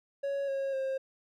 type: tone with pitch steps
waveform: triangle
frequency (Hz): 557 / 544.9 / 533.1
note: C#5 / C#5 / C5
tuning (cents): +8 / -30 / +32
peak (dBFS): -28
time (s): 0.23-0.98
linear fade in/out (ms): 10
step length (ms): 250
effects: none